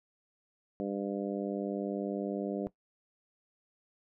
harmonic tone, 100 Hz, G2, 35 cents sharp, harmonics 2 / 3 / 4 / 5 / 6 / 7, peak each -37 / -37 / -39 / -40 / -41 / -47 dBFS, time 0.8-2.67 s, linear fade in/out 0 ms, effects noise-tail reverb RT60 0.1 s tail -17 dB re dry

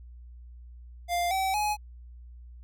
square tone with pitch steps, 698.5 / 766.1 / 840.3 Hz, F5 / G5 / G#5, 0 / -40 / +20 cents, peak -26 dBFS, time 1.08-1.77 s, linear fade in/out 50 ms, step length 230 ms, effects added 60 Hz sine -44 dBFS peak until 2.63 s

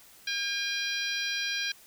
harmonic tone, 806 Hz, G5, 48 cents sharp, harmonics 2 / 3 / 4 / 5 / 6 / 7, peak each -34 / -35 / -36 / -36 / -38 / -40 dBFS, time 0.27-1.72 s, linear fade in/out 5 ms, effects white hiss -55 dBFS RMS until 1.86 s

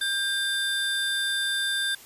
square tone pair together, 1595 / 3577 Hz, G6 / A7, +30 / +28 cents, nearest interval octave + major second, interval 1398 cents, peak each -28 dBFS, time 0.01-1.95 s, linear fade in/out 5 ms, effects white hiss -48 dBFS RMS until 2.05 s + resampled to 32000 Hz

